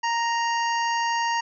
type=harmonic tone; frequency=932.3 Hz; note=A#5; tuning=in tune; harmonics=1 / 2 / 3 / 5 / 6 / 7; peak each=-23 / -29 / -33 / -37 / -39 / -40 dBFS; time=0.03-1.41 s; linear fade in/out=10 ms; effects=none

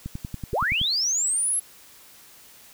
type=click train; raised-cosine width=5 ms; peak=-19 dBFS; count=9; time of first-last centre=0.06-0.815 s; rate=10.6 Hz
type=linear sweep; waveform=sine; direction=up; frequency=312.4 to 11260 Hz; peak=-21 dBFS; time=0.53-1.6 s; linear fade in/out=10 ms
effects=white hiss -50 dBFS RMS until 2.73 s

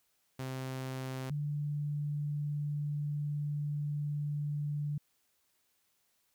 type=tone pair in turn; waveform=sawtooth / sine; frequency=130.81 / 146.88 Hz; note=C3 / D3; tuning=0 / +1 cents; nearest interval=major second; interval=201 cents; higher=second; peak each=-33 / -32 dBFS; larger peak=second; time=0.39-1.3 / 1.3-4.98 s; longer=second; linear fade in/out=5 ms; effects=white hiss -75 dBFS RMS until 6.34 s

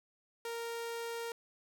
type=tone; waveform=sawtooth; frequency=464.7 Hz; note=A#4; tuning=5 cents flat; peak=-34 dBFS; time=0.45-1.32 s; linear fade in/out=2 ms; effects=none

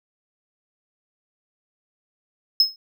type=tone with exponential decay; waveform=triangle; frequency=5170 Hz; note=E8; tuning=34 cents flat; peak=-8 dBFS; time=2.6-2.76 s; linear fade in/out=2 ms; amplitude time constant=34 ms; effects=none

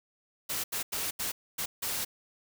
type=noise bursts at uneven times; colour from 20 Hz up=white; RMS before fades=-33 dBFS; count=6; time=0.49-0.64 / 0.72-0.83 / 0.92-1.11 / 1.19-1.32 / 1.58-1.66 / 1.82-2.05 s; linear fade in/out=10 ms; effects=none

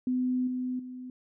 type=tone with level steps; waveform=sine; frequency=252.8 Hz; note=B3; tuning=41 cents sharp; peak=-25 / -29 / -38 dBFS; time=0.07-1.1 s; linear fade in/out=2 ms; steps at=0.47 / 0.79 s; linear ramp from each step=5 ms; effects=none

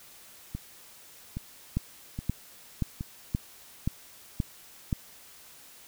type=two click trains; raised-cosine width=5 ms; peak=-14 / -21 dBFS; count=7 / 4; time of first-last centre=1.77-4.928 / 0.55-3.009 s; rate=1.9 / 1.22 Hz; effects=white hiss -52 dBFS RMS until 5.87 s

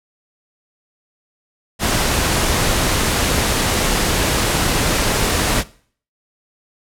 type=noise; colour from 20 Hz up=pink; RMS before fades=-17 dBFS; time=1.79-5.64 s; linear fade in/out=50 ms; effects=noise-tail reverb RT60 0.5 s tail -20 dB re dry + low-pass 12000 Hz 12 dB/octave

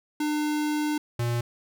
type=tone pair in turn; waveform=square; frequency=300 / 119.06 Hz; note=D4 / A#2; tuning=+37 / +37 cents; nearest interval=octave + major third; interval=1600 cents; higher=first; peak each=-25 dBFS; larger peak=neither; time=0.2-0.98 / 1.19-1.41 s; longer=first; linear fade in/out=5 ms; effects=none

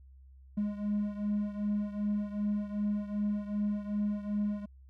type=beating tone pair; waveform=triangle; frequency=206.3 / 208.9 Hz; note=G#3 / G#3; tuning=-11 / +10 cents; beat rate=2.6 Hz; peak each=-29 / -33 dBFS; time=0.57-4.66 s; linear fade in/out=10 ms; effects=tanh soft clip ceiling -21 dBFS + added 66 Hz sine -52 dBFS peak until 4.89 s

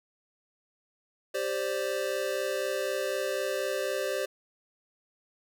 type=chord; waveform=square; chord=G suspended fourth; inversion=none; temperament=equal; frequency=392 / 523.3 / 587.3 Hz; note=G4 / C5 / D5; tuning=0 / 0 / 0 cents; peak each=-35 / -33 / -34 dBFS; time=1.34-4.26 s; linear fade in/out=10 ms; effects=none

